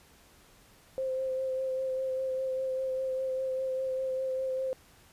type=tone with vibrato; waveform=sine; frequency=523.3 Hz; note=C5; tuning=in tune; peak=-29 dBFS; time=0.98-4.73 s; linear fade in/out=0 ms; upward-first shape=sine; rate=5 Hz; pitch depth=17 cents each way; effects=pink hiss -59 dBFS RMS until 5.12 s + resampled to 32000 Hz